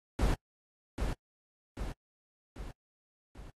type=noise with echo; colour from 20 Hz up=brown; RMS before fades=-28 dBFS; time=0.19-0.34 s; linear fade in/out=0 ms; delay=790 ms; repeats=4; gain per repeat=-5 dB; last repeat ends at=3.5 s; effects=noise-tail reverb RT60 0.1 s tail -26 dB re dry + AAC 32 kbps